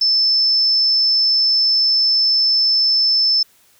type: tone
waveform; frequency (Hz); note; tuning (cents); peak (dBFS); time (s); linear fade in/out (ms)
sine; 5274; E8; 0; -12; 0.01-3.43; 5
effects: white hiss -54 dBFS RMS until 3.79 s